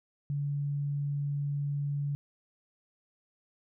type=tone; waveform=sine; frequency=143.2 Hz; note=D3; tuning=43 cents flat; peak=-29 dBFS; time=0.3-2.15 s; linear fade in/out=0 ms; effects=none